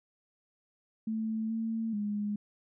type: tone with pitch steps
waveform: sine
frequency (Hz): 220.7 / 224.9 / 207.2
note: A3 / A3 / G#3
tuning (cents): +5 / +38 / -4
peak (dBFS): -30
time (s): 1.07-2.36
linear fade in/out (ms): 5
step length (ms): 430
effects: none